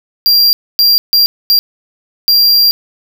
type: tone bursts at uneven times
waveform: square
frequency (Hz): 4755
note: D8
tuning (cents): +21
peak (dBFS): -6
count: 5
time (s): 0.26-0.53 / 0.79-0.98 / 1.13-1.26 / 1.5-1.59 / 2.28-2.71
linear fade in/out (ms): 0
effects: 7-bit